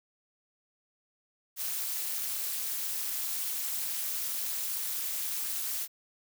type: noise with amplitude modulation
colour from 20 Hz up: blue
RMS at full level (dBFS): -30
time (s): 1.56-5.88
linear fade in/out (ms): 50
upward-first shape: sine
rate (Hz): 288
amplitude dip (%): 85
effects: none

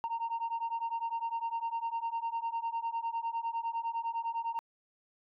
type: beating tone pair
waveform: sine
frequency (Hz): 916 / 925.9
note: A#5 / A#5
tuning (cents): -31 / -12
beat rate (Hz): 9.9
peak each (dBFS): -34 / -33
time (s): 0.04-4.59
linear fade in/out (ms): 0
effects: tanh soft clip ceiling -29 dBFS

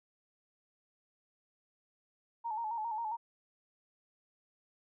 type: tone with vibrato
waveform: sine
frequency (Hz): 895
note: A5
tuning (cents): +29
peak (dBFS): -34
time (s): 2.44-3.17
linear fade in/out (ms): 20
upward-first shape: square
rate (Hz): 7.4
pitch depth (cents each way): 67
effects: none

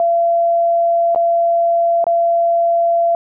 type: tone with dropouts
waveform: sine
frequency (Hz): 680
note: F5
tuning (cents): -46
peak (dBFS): -11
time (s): 0-3.15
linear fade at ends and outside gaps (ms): 1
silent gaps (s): 1.148-1.159 / 2.042-2.067
effects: none

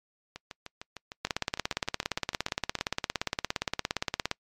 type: two click trains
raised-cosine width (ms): 0.2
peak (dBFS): -10 / -22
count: 54 / 17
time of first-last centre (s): 1.25-4.314 / 0.36-2.788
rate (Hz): 17.3 / 6.59
effects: noise-tail reverb RT60 0.1 s tail -26 dB re dry + MP3 96 kbps

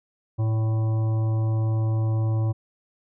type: harmonic tone with a mistuned harmonic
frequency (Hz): 110.2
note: A2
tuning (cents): +3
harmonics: 1 / 3 / 5 / 7 / 9 / 10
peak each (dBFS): -20 / -35 / -39 / -43 / -45 / -50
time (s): 0.38-2.53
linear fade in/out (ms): 20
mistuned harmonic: 5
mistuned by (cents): +34
effects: none

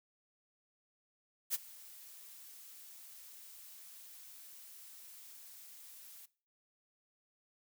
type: noise with ADSR envelope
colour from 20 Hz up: blue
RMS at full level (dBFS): -32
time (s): 1.5-6.26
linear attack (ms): 43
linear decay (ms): 25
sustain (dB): -22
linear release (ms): 9
effects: noise-tail reverb RT60 0.4 s tail -20 dB re dry

